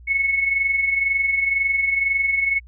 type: tone pair together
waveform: sine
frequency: 2180 / 2202 Hz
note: C#7 / C#7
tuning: -29 / -12 cents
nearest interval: unison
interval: 17 cents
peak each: -26 / -18 dBFS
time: 0.07-2.6 s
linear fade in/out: 20 ms
effects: added 60 Hz sine -41 dBFS peak until 2.67 s